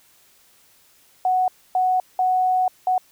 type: tone bursts at uneven times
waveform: sine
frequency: 740 Hz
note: F#5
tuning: in tune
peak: -16 dBFS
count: 4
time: 1.25-1.48 / 1.75-2 / 2.19-2.68 / 2.87-2.98 s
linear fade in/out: 2 ms
effects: white hiss -56 dBFS RMS until 3.11 s